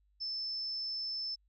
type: tone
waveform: sine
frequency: 5274 Hz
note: E8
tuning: in tune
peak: -35 dBFS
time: 0.2-1.36 s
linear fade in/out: 20 ms
effects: added 50 Hz sine -68 dBFS peak until 1.48 s